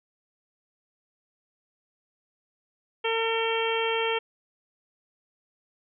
harmonic tone, 453 Hz, A#4, 50 cents flat, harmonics 1 / 2 / 3 / 4 / 5 / 6 / 7, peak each -27 / -31 / -35 / -37 / -34 / -33 / -33 dBFS, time 3.04-4.19 s, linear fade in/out 10 ms, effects none

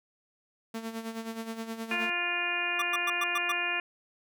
sawtooth tone with tremolo, 225.6 Hz, A3, 44 cents sharp, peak -29 dBFS, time 0.74-2.1 s, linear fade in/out 5 ms, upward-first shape sine, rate 9.5 Hz, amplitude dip 65%
harmonic tone, 350 Hz, F4, 4 cents sharp, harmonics 1 / 2 / 3 / 4 / 5 / 6 / 7 / 8, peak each -42 / -39 / -40 / -39 / -34 / -42 / -31 / -37 dBFS, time 1.91-3.8 s, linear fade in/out 2 ms
square tone bursts, 1167 Hz, D6, 11 cents flat, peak -29 dBFS, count 6, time 2.79-3.52 s, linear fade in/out 5 ms, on 30 ms, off 110 ms
effects none

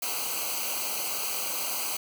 white noise with comb filter, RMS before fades -31 dBFS, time 0.02-1.97 s, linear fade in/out 5 ms, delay 0.56 ms, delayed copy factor -0.95, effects none

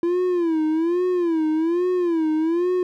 triangle tone with vibrato, 336.5 Hz, E4, 36 cents sharp, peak -16 dBFS, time 0.03-2.83 s, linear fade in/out 2 ms, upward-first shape sine, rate 1.2 Hz, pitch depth 140 cents each way, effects none

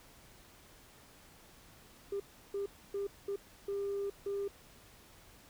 sine tone bursts at uneven times, 399.6 Hz, G4, 33 cents sharp, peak -32 dBFS, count 6, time 2.12-2.2 / 2.54-2.66 / 2.94-3.07 / 3.28-3.36 / 3.68-4.1 / 4.26-4.48 s, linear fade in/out 5 ms, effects tanh soft clip ceiling -31 dBFS + pink hiss -59 dBFS RMS until 5.49 s

